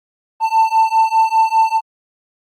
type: beating tone pair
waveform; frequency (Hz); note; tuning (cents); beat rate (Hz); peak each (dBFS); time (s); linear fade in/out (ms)
triangle; 888 / 893; A5 / A5; +16 / +25; 5; -12; 0.4-1.81; 50
effects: Opus 32 kbps